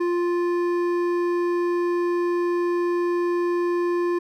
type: tone with hard clipping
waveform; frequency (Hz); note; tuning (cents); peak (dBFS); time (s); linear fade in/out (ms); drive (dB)
sine; 349.2; F4; 0; -22; 0-4.19; 10; 10
effects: none